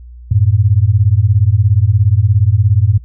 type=beating tone pair; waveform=sine; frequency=94.1 / 111.1 Hz; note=F#2 / A2; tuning=+30 / +17 cents; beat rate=17 Hz; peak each=-11 dBFS; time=0.31-2.98 s; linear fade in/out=5 ms; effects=noise-tail reverb RT60 0.1 s tail -19 dB re dry + added 60 Hz sine -31 dBFS peak until 3.04 s